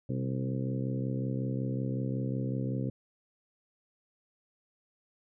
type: harmonic tone with a mistuned harmonic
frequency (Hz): 65.41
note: C2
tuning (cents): 0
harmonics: 2 / 3 / 4 / 5 / 6 / 7 / 8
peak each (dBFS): -32 / -37 / -37 / -43 / -46 / -44 / -44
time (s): 0.09-2.9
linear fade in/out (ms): 5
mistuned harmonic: 2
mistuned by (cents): -54
effects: none